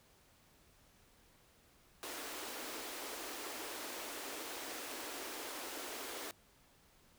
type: high-pass noise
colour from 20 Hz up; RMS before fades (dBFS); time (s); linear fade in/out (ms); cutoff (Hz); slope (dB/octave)
pink; -45; 2.03-6.31; 0; 270; 48
effects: pink hiss -67 dBFS RMS until 7.18 s